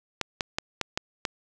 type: clicks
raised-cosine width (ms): 0.2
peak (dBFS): -9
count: 6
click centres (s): 0.213 / 0.408 / 0.585 / 0.813 / 0.975 / 1.252
effects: none